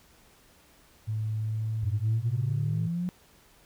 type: tone with pitch glide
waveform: sine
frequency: 108.7 to 110.98 Hz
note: A2 to A2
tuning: -21 to +15 cents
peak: -27 dBFS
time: 1.07-2.88 s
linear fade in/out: 20 ms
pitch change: +36 cents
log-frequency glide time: 1.38-1.86 s
type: linear sweep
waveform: sine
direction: up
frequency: 90.6 to 181.9 Hz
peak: -27 dBFS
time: 1.83-3.09 s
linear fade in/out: 0 ms
effects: tanh soft clip ceiling -19 dBFS + pink hiss -59 dBFS RMS until 3.65 s